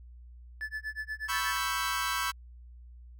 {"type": "tone with tremolo", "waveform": "triangle", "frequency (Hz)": 1737, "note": "A6", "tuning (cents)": -23, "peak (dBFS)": -30, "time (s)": [0.61, 1.57], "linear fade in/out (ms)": 0, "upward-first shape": "sine", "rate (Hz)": 8.3, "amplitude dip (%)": 100}
{"type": "chord", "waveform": "sawtooth", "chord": "C# half-diminished seventh", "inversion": "third", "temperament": "equal", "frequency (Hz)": [987.8, 1108.7, 1318.5, 1568], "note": ["B5", "C#6", "E6", "G6"], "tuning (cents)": [0, 0, 0, 0], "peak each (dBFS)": [-32, -31, -31, -31], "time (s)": [1.28, 2.32], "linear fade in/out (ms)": 20}
{"effects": ["added 60 Hz sine -47 dBFS peak until 3.19 s"]}